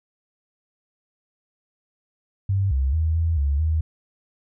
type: tone with pitch steps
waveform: sine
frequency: 97.5 / 66.8 / 79.9 / 82.3 / 70.6 / 79.2 Hz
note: G2 / C2 / D#2 / E2 / C#2 / D#2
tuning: -9 / +36 / +47 / -2 / +32 / +31 cents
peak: -18 dBFS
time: 2.49-3.81 s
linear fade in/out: 5 ms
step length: 220 ms
effects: none